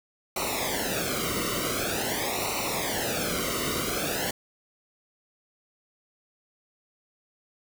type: noise with flanger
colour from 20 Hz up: pink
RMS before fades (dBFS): -29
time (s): 0.36-4.31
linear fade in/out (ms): 5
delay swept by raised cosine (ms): 0.6 to 1.21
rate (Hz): 0.46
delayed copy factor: -0.9
effects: none